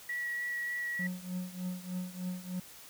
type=tone with vibrato; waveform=sine; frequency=1930 Hz; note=B6; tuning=40 cents flat; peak=-33 dBFS; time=0.09-1.07 s; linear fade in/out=5 ms; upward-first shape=sine; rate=3.4 Hz; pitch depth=10 cents each way
type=tone with tremolo; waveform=triangle; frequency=181.9 Hz; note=F#3; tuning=29 cents flat; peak=-30 dBFS; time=0.99-2.6 s; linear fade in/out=5 ms; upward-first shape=triangle; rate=3.3 Hz; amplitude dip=90%
effects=white hiss -52 dBFS RMS until 2.89 s